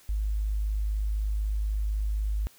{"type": "tone", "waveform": "sine", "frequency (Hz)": 52, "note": "G#1", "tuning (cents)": 3, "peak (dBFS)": -25, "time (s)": [0.09, 2.47], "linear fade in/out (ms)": 0, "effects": ["white hiss -57 dBFS RMS until 2.58 s"]}